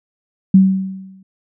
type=tone with exponential decay; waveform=sine; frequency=190.7 Hz; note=G3; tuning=47 cents flat; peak=-3 dBFS; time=0.54-1.23 s; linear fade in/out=5 ms; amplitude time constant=150 ms; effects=none